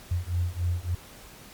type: beating tone pair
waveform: sine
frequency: 86 / 89.5 Hz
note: F2 / F2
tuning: -26 / +43 cents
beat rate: 3.5 Hz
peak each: -28 / -28 dBFS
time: 0.11-0.95 s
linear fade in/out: 5 ms
effects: pink hiss -48 dBFS RMS until 1.53 s + MP3 96 kbps